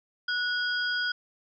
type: tone cluster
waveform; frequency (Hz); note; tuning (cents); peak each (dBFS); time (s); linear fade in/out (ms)
sine; 1468 / 3259 / 4890; F#6 / G#7 / D#8; -14 / -33 / -31; -27 / -35 / -35; 0.28-1.12; 5
effects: none